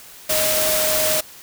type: tone in noise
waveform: sine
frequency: 622 Hz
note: D#5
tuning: 1 cent flat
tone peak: -22 dBFS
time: 0.29-1.21 s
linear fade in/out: 10 ms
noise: white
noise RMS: -20 dBFS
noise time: 0.29-1.21 s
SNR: -5 dB
effects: white hiss -42 dBFS RMS until 1.42 s